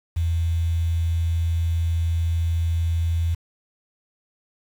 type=tone with quantisation; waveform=sine; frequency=83.4 Hz; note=E2; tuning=21 cents sharp; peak=-19 dBFS; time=0.16-3.35 s; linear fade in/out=10 ms; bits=7; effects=none